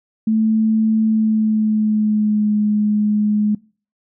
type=tone with pitch glide; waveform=sine; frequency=219.7 to 210.1 Hz; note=A3 to G#3; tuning=-2 to +20 cents; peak=-13 dBFS; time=0.27-3.55 s; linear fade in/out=5 ms; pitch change=-78 cents; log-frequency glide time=1.05-2.54 s; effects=noise-tail reverb RT60 0.4 s tail -24 dB re dry